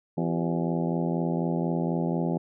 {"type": "harmonic tone with a mistuned harmonic", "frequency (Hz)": 84.1, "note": "E2", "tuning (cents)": 35, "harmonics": [2, 3, 4, 5, 6, 7, 8, 9, 10], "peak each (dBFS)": [-27, -31, -33, -35, -37, -38, -39, -40, -41], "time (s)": [0.17, 2.38], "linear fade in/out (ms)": 10, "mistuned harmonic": 5, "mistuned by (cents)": -110, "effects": []}